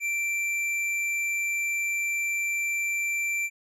triangle tone with hard clipping, 2349 Hz, D7, in tune, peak -27 dBFS, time 0-3.5 s, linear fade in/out 50 ms, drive 12 dB, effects none

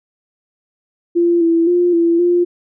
sine tone with pitch steps, 343.7 / 332.8 / 352.2 / 337.3 / 350.7 Hz, F4 / E4 / F4 / E4 / F4, -28 / +17 / +15 / +40 / +7 cents, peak -10 dBFS, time 1.15-2.45 s, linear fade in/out 20 ms, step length 260 ms, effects none

